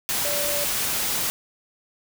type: tone in noise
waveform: sine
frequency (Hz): 581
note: D5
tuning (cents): -19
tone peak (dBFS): -28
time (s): 0.25-0.64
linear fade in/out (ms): 0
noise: white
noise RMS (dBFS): -25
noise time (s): 0.09-1.3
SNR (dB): -6
effects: none